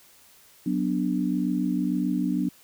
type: chord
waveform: sine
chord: B minor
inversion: second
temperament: equal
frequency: 185 / 246.9 / 293.7 Hz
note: F#3 / B3 / D4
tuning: 0 / 0 / 0 cents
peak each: -27 dBFS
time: 0.66-2.49 s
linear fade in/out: 5 ms
effects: white hiss -55 dBFS RMS until 2.63 s